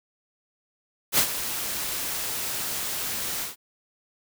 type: noise with ADSR envelope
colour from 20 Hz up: white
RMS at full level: -18 dBFS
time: 1.12-3.56 s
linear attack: 64 ms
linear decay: 75 ms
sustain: -12 dB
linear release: 140 ms
effects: none